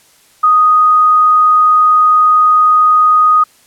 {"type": "tone", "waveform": "sine", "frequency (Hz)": 1244.5, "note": "D#6", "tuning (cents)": 0, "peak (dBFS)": -5, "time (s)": [0.43, 3.44], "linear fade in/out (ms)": 10, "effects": ["white hiss -48 dBFS RMS until 3.66 s", "low-pass 12000 Hz 12 dB/octave"]}